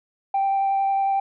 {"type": "tone with vibrato", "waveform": "sine", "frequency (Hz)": 784, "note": "G5", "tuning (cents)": 0, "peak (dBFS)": -17, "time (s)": [0.34, 1.2], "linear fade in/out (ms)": 5, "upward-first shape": "triangle", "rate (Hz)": 11, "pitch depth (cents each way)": 10, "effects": ["tanh soft clip ceiling -16 dBFS"]}